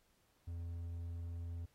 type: tone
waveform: triangle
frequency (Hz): 84.9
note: F2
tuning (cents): -48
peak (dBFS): -39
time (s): 0.47-1.66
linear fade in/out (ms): 10
effects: pink hiss -75 dBFS RMS until 1.74 s + AAC 48 kbps